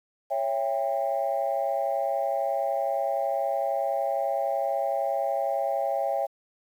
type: chord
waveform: sine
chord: C# diminished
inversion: none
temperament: just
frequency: 554.4 / 665.2 / 798.3 Hz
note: C#5 / E5 / G5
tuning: 0 / +16 / +31 cents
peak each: -28 dBFS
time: 0.3-6.27 s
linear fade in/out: 20 ms
effects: tanh soft clip ceiling -16 dBFS + 9-bit